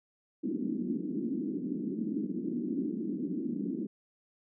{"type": "band-pass noise", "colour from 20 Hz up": "white", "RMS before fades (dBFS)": -34, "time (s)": [0.43, 3.87], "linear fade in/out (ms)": 10, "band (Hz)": [190, 330], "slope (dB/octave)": 48, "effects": []}